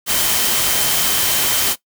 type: tone in noise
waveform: sine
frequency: 3108 Hz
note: G7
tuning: 16 cents flat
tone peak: -26 dBFS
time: 0.06-1.76 s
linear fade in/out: 50 ms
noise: white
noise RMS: -17 dBFS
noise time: 0.06-1.76 s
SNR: -12 dB
effects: noise-tail reverb RT60 0.1 s tail -18 dB re dry